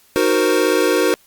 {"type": "chord", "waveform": "square", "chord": "C half-diminished seventh", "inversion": "first", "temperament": "equal", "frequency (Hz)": [311.1, 370, 466.2, 523.3], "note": ["Eb4", "Gb4", "Bb4", "C5"], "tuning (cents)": [0, 0, 0, 0], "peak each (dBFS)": [-21, -19, -19, -22], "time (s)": [0.16, 1.14], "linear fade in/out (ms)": 0, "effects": ["white hiss -53 dBFS RMS until 1.26 s", "Opus 48 kbps"]}